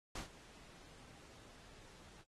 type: noise with ADSR envelope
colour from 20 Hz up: pink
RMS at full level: -43 dBFS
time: 0.15-2.25 s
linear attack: 6 ms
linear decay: 120 ms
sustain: -17 dB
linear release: 52 ms
effects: low-pass 8000 Hz 12 dB/octave + AAC 32 kbps